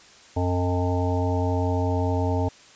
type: harmonic tone with a mistuned harmonic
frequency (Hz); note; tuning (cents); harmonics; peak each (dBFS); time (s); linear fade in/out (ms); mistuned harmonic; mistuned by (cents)
89.5; F2; +43; 1 / 3 / 5 / 7 / 9 / 10; -23 / -28 / -30 / -31 / -33 / -33; 0.36-2.49; 10; 1; +32
effects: white hiss -50 dBFS RMS until 2.75 s + resampled to 16000 Hz